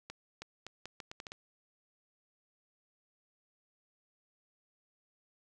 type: accelerating click train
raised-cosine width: 0.2 ms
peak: -26 dBFS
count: 9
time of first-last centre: 0.1-1.319 s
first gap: 320 ms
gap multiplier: 0.77
effects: none